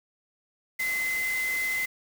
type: tone in noise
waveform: sine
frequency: 2049 Hz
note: C7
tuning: 37 cents flat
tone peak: -26 dBFS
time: 0.79-1.86 s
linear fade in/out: 10 ms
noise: white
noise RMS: -37 dBFS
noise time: 0.79-1.86 s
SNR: +8 dB
effects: none